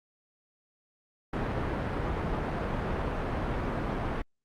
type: low-pass noise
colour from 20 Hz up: pink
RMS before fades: -31 dBFS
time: 1.33-4.22 s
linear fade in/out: 5 ms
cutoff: 1500 Hz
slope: 12 dB/octave
effects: Opus 48 kbps